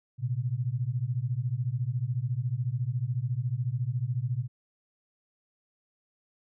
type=beating tone pair; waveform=sine; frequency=116.54 / 130.54 Hz; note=A#2 / C3; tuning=0 / -4 cents; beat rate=14 Hz; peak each=-30 dBFS; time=0.18-4.48 s; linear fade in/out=50 ms; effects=none

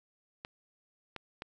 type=clicks; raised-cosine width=0.3 ms; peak=-24 dBFS; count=3; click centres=0.449 / 1.163 / 1.421 s; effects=none

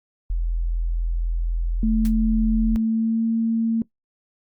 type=tone; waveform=sine; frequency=42 Hz; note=E1; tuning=33 cents sharp; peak=-20 dBFS; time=0.3-2.76 s; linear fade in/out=0 ms
type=tone with pitch glide; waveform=sine; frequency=220 to 226.8 Hz; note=A3 to A#3; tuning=0 to -47 cents; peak=-18 dBFS; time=1.83-3.82 s; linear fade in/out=2 ms; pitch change=+53 cents; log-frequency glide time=2.49-3.26 s
type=noise with exponential decay; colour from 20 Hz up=white; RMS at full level=-34 dBFS; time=2.05-2.14 s; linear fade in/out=1 ms; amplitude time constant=19 ms
effects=noise-tail reverb RT60 0.1 s tail -20 dB re dry + Opus 48 kbps

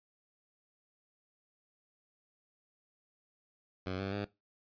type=tone with pitch steps; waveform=10% pulse; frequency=93 / 97.29 / 101.77 Hz; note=F#2 / G2 / G#2; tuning=+9 / -13 / -35 cents; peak=-27 dBFS; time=3.86-4.25 s; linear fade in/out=5 ms; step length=130 ms; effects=noise-tail reverb RT60 0.2 s tail -18 dB re dry + resampled to 11025 Hz

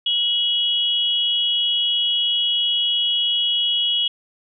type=tone pair together; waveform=sine; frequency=2919 / 3321 Hz; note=F#7 / G#7; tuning=-24 / -1 cents; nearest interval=major second; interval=223 cents; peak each=-20 dBFS; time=0.06-4.08 s; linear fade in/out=5 ms; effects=none

